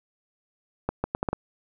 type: accelerating click train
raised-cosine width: 1 ms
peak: -11 dBFS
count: 6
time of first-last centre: 0.89-1.33 s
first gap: 150 ms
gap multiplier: 0.73
effects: none